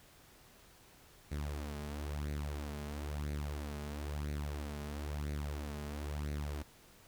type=tone with flanger; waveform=sawtooth; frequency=73.42 Hz; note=D2; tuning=in tune; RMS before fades=-40 dBFS; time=1.31-6.63 s; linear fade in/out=10 ms; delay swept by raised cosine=0.47 to 4.87 ms; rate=1 Hz; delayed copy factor=+0.65; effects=pink hiss -61 dBFS RMS until 7.07 s